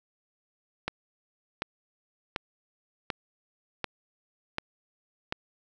click train, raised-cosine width 0.3 ms, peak -13 dBFS, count 7, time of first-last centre 0.88-5.324 s, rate 1.35 Hz, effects none

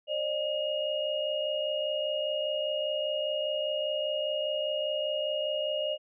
sine tone cluster, 542 / 607 / 2861 Hz, C#5 / D#5 / F7, -39 / -43 / +41 cents, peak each -35 / -30 / -34 dBFS, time 0.07-5.98 s, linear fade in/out 50 ms, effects none

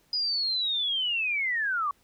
sine linear sweep, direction down, 4978 to 1108.7 Hz, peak -25 dBFS, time 0.13-1.91 s, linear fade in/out 2 ms, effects pink hiss -65 dBFS RMS until 2.03 s

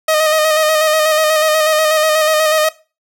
sawtooth tone with vibrato, 622.3 Hz, D#5, in tune, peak -7 dBFS, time 0.08-2.69 s, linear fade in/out 5 ms, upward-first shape square, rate 8.2 Hz, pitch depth 27 cents each way, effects noise-tail reverb RT60 0.3 s tail -18 dB re dry

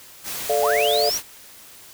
white noise, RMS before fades -30 dBFS, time 0.23-1.23 s, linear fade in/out 50 ms
sine chord, D minor, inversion second, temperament equal, 440 / 587.3 / 698.5 Hz, A4 / D5 / F5, 0 / 0 / 0 cents, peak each -22 dBFS, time 0.49-1.1 s, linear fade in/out 10 ms
sine linear sweep, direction up, 698.5 to 5920 Hz, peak -22 dBFS, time 0.62-1.18 s, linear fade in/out 10 ms
effects white hiss -45 dBFS RMS until 1.93 s

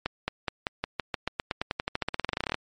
accelerating click train, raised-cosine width 0.3 ms, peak -11 dBFS, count 29, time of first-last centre 0.06-2.544 s, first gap 220 ms, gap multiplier 0.92, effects MP3 48 kbps

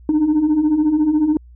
sine beating tone pair, 293.7 / 307.7 Hz, D4 / D#4, 0 / -19 cents, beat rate 14 Hz, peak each -18 / -12 dBFS, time 0.09-1.37 s, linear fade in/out 2 ms, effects tanh soft clip ceiling -10 dBFS + added 60 Hz sine -40 dBFS peak until 1.55 s

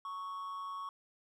triangle tone with amplitude modulation, 1108.7 Hz, C#6, in tune, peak -35 dBFS, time 0.05-0.89 s, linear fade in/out 2 ms, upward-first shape sine, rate 190 Hz, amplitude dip 50%, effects none

